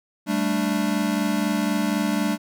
square chord, G suspended second, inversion none, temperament equal, 196 / 220 / 293.7 Hz, G3 / A3 / D4, 0 / 0 / 0 cents, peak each -26 dBFS, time 0.26-2.38 s, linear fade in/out 50 ms, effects none

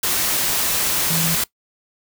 sine tone in noise, 164.81 Hz, E3, in tune, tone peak -22 dBFS, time 1.1-1.35 s, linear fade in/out 5 ms, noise white, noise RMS -20 dBFS, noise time 0.03-1.44 s, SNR -5 dB, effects noise-tail reverb RT60 0.1 s tail -20 dB re dry

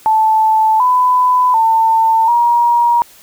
sine tone with pitch steps, 876 / 1001 / 897 / 949 Hz, A5 / B5 / A5 / A#5, -8 / +23 / +33 / +31 cents, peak -8 dBFS, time 0.06-3.02 s, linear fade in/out 0 ms, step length 740 ms, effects white hiss -43 dBFS RMS until 3.22 s

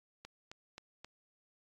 click train, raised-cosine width 0.2 ms, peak -30 dBFS, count 4, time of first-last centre 0.25-1.046 s, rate 3.77 Hz, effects AAC 48 kbps

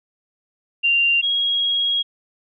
sine tone pair in turn, 2779 / 3294 Hz, F7 / G#7, -9 / -15 cents, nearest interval minor third, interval 294 cents, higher second, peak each -14 / -17 dBFS, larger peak first, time 0.83-1.22 / 1.22-2.03 s, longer second, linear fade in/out 20 ms, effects none

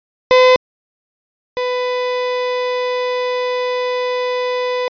35% pulse tone pair in turn, 508 / 498.7 Hz, B4 / B4, +49 / +17 cents, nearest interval unison, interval 32 cents, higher first, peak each -5 / -15 dBFS, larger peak first, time 0.31-0.56 / 1.57-4.88 s, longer second, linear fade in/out 0 ms, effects resampled to 11025 Hz

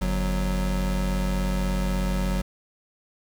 square tone pair together, 48.28 / 185.1 Hz, G1 / F#3, -26 / +1 cents, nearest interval octave + major seventh, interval 2327 cents, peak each -25 / -28 dBFS, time 0.01-2.42 s, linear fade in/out 10 ms, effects 9-bit

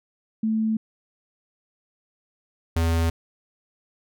sine / square tone pair in turn, 220 / 82.76 Hz, A3 / E2, 0 / +7 cents, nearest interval octave + perfect fourth, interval 1693 cents, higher first, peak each -20 dBFS, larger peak neither, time 0.43-0.77 / 2.76-3.1 s, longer neither, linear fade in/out 5 ms, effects none

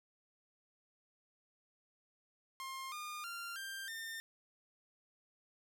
sawtooth tone with pitch steps, 1063 / 1214 / 1386.5 / 1583.5 / 1808.5 Hz, C6 / D#6 / F6 / G6 / A6, +27 / -43 / -13 / +17 / +47 cents, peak -39 dBFS, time 2.6-4.2 s, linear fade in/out 0 ms, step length 320 ms, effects none

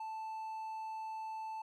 triangle tone, 880 Hz, A5, in tune, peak -38 dBFS, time 0-1.62 s, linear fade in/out 5 ms, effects none

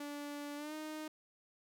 sawtooth tone with pitch glide, 290 to 309 Hz, D4 to D#4, -22 to -12 cents, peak -38 dBFS, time 0-1.08 s, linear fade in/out 5 ms, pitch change +110 cents, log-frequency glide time 0.56-0.74 s, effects none

